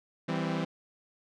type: chord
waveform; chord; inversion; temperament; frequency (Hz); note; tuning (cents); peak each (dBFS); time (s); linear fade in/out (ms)
sawtooth; C major; first; equal with one note detuned; 164.81 / 196 / 259.2; E3 / G3 / C4; 0 / 0 / -16; -28 / -31 / -31; 0.28-0.65; 10
effects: low-pass 4000 Hz 12 dB/octave